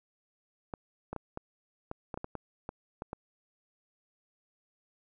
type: clicks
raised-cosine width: 1 ms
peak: -23 dBFS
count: 12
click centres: 0.738 / 1.13 / 1.163 / 1.374 / 1.914 / 2.142 / 2.175 / 2.244 / 2.353 / 2.691 / 3.021 / 3.131 s
effects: none